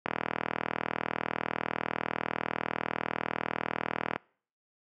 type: click train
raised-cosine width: 0.5 ms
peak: -13 dBFS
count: 165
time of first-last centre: 0.06-4.16 s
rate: 40 Hz
effects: noise-tail reverb RT60 0.5 s tail -25 dB re dry + high-pass 150 Hz 12 dB/octave